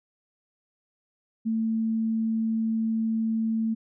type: tone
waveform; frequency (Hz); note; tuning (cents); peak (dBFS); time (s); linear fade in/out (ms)
sine; 223.4; A3; +27; -23; 1.45-3.75; 20
effects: none

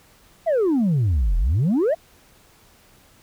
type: exponential two-way sweep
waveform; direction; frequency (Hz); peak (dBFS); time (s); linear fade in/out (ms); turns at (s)
sine; down then up; 700 to 38.89 to 700; -14; 0.46-1.95; 20; 1.37
effects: tanh soft clip ceiling -15 dBFS + pink hiss -54 dBFS RMS until 3.22 s

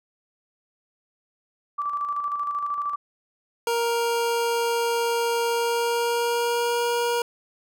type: tone with tremolo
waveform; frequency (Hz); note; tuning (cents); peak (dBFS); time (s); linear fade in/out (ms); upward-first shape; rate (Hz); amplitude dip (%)
sine; 1163; D6; -17; -23; 1.78-2.96; 10; square; 13; 40
type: tone with pitch glide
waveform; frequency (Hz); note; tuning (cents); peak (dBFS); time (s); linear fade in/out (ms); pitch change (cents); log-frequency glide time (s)
25% pulse; 467.9 to 475; A#4 to A#4; +6 to +33; -18; 3.67-7.22; 2; +27; 5.48-6.83
effects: none

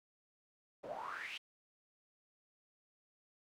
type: noise with band-pass filter sweep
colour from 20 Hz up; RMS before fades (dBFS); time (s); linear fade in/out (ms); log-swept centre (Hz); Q
pink; -45; 0.83-1.38; 10; 490 to 3100; 6.6
effects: none

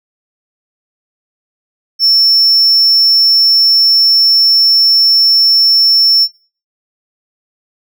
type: tone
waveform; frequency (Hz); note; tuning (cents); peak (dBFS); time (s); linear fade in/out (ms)
triangle; 5400; E8; +41; -5; 1.99-6.28; 50
effects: noise-tail reverb RT60 0.4 s tail -23 dB re dry

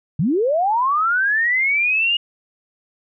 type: linear sweep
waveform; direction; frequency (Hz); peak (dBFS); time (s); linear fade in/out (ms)
sine; up; 129.2 to 2876; -15; 0.19-2.17; 5
effects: none

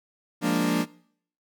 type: chord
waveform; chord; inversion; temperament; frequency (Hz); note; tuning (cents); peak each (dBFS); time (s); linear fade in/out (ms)
40% pulse; Bb dominant seventh; second; equal; 174.61 / 207.7 / 233.1 / 293.7; F3 / Ab3 / Bb3 / D4; 0 / 0 / 0 / 0; -27 / -30 / -26 / -25; 0.41-0.86; 50
effects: noise-tail reverb RT60 0.6 s tail -21 dB re dry

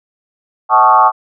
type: tone with frequency modulation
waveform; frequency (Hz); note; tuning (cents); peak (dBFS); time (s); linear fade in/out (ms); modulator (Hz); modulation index
sine; 992; B5; +7; -5; 0.69-1.12; 50; 118; 2.2
effects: none

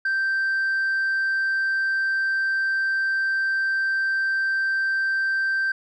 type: tone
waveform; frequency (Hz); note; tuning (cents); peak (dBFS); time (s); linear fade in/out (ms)
sine; 1565; G6; -3; -18; 0.05-5.72; 5
effects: tanh soft clip ceiling -19 dBFS

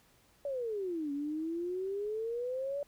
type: exponential two-way sweep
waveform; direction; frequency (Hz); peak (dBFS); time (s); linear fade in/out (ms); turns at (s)
sine; down then up; 580 to 280 to 580; -33; 0.45-2.83; 2; 1.12
effects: pink hiss -66 dBFS RMS until 2.87 s

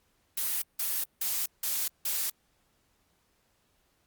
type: noise bursts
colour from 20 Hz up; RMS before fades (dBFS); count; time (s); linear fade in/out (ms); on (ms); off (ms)
blue; -30; 5; 0.37-2.3; 5; 250; 170
effects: pink hiss -71 dBFS RMS until 4.06 s + Opus 48 kbps

